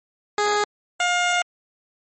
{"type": "tone pair in turn", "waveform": "15% pulse", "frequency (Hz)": [415.3, 710], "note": ["G#4", "F5"], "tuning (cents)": [0, 28], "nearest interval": "major sixth", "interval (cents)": 928, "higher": "second", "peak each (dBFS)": -12, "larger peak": "neither", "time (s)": [[0.38, 0.64], [1, 1.42]], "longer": "second", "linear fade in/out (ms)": 2, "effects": ["MP3 32 kbps"]}